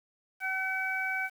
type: harmonic tone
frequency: 760 Hz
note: F#5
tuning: 46 cents sharp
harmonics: 1 / 2 / 3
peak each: -37 / -32 / -33 dBFS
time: 0.4-1.3 s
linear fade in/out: 50 ms
effects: 9-bit